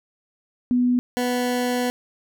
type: tone pair in turn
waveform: sine / 20% pulse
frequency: 246.9 / 246.9 Hz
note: B3 / B3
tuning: 0 / 0 cents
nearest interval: unison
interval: 0 cents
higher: neither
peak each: -16 dBFS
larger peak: neither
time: 0.71-0.99 / 1.17-1.9 s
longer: second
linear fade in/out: 0 ms
effects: none